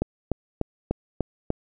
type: click train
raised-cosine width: 2 ms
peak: -10 dBFS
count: 6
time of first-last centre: 0.02-1.504 s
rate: 3.37 Hz
effects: none